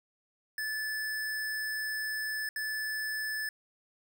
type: tone bursts at uneven times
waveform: square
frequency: 1738 Hz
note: A6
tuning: 22 cents flat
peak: -33 dBFS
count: 2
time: 0.58-2.49 / 2.56-3.49 s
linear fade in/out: 2 ms
effects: none